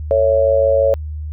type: tone with amplitude modulation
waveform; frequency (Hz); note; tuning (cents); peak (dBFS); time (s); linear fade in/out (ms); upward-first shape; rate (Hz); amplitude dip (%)
sine; 554.4; C#5; 0; -7; 0.11-0.94; 0; sine; 106; 80
effects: added 76 Hz sine -23 dBFS peak until 1.32 s